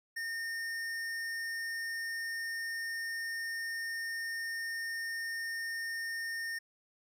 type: tone with hard clipping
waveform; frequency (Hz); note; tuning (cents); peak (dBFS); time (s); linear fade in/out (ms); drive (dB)
sine; 1826; A#6; -36; -37; 0.16-6.59; 10; 14
effects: none